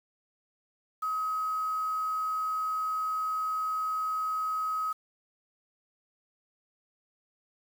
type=tone with quantisation; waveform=sine; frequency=1270 Hz; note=D#6; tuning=35 cents sharp; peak=-28 dBFS; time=1.02-4.93 s; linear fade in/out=10 ms; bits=8; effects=none